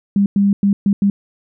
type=tone bursts at uneven times; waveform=sine; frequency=200 Hz; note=G3; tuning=35 cents sharp; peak=-10 dBFS; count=5; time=0.16-0.26 / 0.36-0.53 / 0.63-0.73 / 0.86-0.93 / 1.02-1.1 s; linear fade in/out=2 ms; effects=none